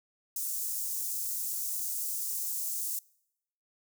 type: high-pass noise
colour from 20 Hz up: white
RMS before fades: -34 dBFS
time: 0.36-2.99 s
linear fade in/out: 2 ms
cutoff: 6400 Hz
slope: 24 dB/octave
effects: noise-tail reverb RT60 0.8 s tail -25 dB re dry